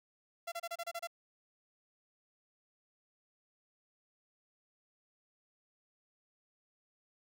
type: tone bursts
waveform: sawtooth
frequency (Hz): 680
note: F5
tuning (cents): -46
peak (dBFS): -34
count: 8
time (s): 0.47-1.073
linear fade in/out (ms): 10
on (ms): 50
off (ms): 29
effects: none